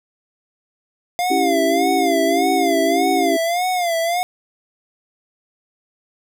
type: tone with vibrato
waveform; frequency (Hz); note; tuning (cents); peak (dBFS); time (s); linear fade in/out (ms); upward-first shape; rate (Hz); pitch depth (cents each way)
square; 698.5; F5; 0; -18; 1.19-4.23; 0; sine; 1.7; 100
type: chord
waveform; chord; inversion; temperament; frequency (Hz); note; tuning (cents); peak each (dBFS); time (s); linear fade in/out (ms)
sine; C# diminished; none; equal; 277.2 / 329.6 / 392; C#4 / E4 / G4; 0 / 0 / 0; -21; 1.3-3.37; 10
effects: none